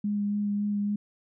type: tone with vibrato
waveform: sine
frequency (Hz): 205.3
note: G#3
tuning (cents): -20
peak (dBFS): -25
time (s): 0.04-0.96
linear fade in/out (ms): 5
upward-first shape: sine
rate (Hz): 3.6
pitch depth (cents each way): 13
effects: none